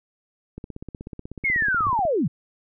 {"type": "click train", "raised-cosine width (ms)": 3, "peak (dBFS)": -22, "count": 25, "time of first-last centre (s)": [0.58, 2.052], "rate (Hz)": 16.3}
{"type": "linear sweep", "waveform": "sine", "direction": "down", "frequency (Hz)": [2217, 115.6], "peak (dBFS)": -19, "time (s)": [1.44, 2.28], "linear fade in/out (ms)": 10}
{"type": "tone with exponential growth", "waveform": "sine", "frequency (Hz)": 103.83, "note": "G#2", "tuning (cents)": 0, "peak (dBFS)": -28, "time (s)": [1.7, 1.9], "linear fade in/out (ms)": 5, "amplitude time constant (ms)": 42}
{"effects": []}